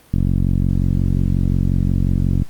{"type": "click train", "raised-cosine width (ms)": 5, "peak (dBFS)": -5, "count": 105, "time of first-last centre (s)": [0.14, 2.421], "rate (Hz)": 45.6, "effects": ["pink hiss -49 dBFS RMS until 2.49 s", "Opus 32 kbps"]}